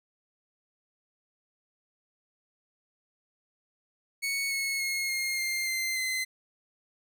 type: tone with pitch steps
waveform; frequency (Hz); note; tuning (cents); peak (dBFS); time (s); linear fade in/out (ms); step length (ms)
sawtooth; 2217 / 2189 / 2161 / 2134 / 2107 / 2081 / 2054; C#7 / C#7 / C#7 / C7 / C7 / C7 / C7; 0 / -22 / -45 / +34 / +12 / -10 / -33; -25; 4.22-6.25; 20; 290
effects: none